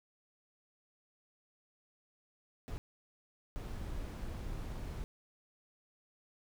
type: noise bursts at uneven times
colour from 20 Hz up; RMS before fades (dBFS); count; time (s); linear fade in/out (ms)
brown; -41; 2; 2.68-2.78 / 3.56-5.04; 0
effects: none